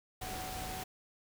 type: tone in noise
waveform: sine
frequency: 747 Hz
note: F#5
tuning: 16 cents sharp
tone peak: -43 dBFS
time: 0.21-0.84 s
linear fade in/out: 10 ms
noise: pink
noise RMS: -42 dBFS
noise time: 0.21-0.84 s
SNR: -4 dB
effects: none